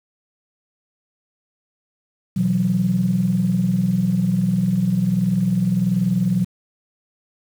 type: chord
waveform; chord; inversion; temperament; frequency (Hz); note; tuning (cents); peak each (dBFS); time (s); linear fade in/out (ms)
sine; B suspended fourth; none; equal; 123.47 / 164.81 / 185; B2 / E3 / F#3; 0 / 0 / 0; -23 / -22 / -17; 2.36-6.45; 10
effects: tanh soft clip ceiling -8 dBFS + 7-bit